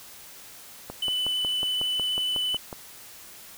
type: click train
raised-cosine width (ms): 1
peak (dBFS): -21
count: 11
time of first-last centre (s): 0.9-2.728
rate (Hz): 5.47
type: tone with vibrato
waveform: triangle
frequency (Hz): 2999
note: F#7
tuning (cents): +23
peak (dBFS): -23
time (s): 1.02-2.57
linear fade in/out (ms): 5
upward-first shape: sine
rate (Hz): 12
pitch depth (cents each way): 9
effects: white hiss -46 dBFS RMS until 3.57 s